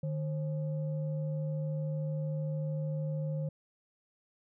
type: tone pair together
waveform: sine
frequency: 152.2 / 533.5 Hz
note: D#3 / C5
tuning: -38 / +34 cents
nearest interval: octave + minor seventh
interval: 2172 cents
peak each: -31 / -40 dBFS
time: 0.03-3.49 s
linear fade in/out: 5 ms
effects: tanh soft clip ceiling -25 dBFS